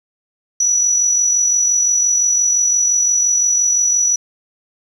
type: tone with amplitude modulation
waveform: sine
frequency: 5890 Hz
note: F#8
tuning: 9 cents flat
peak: -10 dBFS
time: 0.6-4.16 s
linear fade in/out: 5 ms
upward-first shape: sine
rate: 45.8 Hz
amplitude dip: 40%
effects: 7-bit